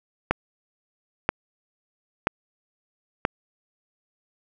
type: click train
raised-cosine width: 0.5 ms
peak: -4 dBFS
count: 4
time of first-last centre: 0.31-3.251 s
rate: 1.02 Hz
effects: none